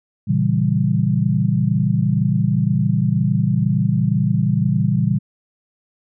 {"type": "chord", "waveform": "sine", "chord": "A# diminished seventh", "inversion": "none", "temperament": "equal", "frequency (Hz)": [116.54, 138.59, 164.81, 196], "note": ["A#2", "C#3", "E3", "G3"], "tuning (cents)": [0, 0, 0, 0], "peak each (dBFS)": -20, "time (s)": [0.27, 5.19], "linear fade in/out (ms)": 20, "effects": []}